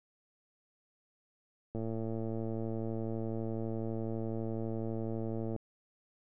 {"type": "click train", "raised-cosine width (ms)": 2, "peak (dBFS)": -25, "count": 428, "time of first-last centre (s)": [1.75, 5.562], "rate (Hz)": 112, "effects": []}